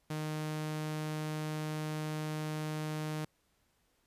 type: tone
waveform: sawtooth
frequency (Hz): 154.1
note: D#3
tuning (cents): -16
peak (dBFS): -31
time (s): 0.1-3.25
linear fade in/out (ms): 5
effects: pink hiss -74 dBFS RMS until 4.06 s + resampled to 32000 Hz